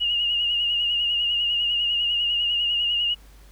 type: tone with vibrato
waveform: sine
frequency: 2859 Hz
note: F7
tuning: 40 cents sharp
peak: -20 dBFS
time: 0-3.15 s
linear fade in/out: 20 ms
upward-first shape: sine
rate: 10 Hz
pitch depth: 40 cents each way
effects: added 50 Hz sine -46 dBFS peak until 3.51 s + pink hiss -55 dBFS RMS until 3.51 s